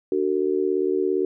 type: tone with amplitude modulation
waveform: sine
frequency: 375.5 Hz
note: F#4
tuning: 26 cents sharp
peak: -15 dBFS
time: 0.12-1.25 s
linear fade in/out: 2 ms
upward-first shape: sine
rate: 77.5 Hz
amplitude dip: 100%
effects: none